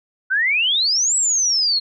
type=exponential two-way sweep; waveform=sine; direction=up then down; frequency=1480 to 7902 to 4192 Hz; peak=-15 dBFS; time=0.3-1.8 s; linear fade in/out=20 ms; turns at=1.16 s; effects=none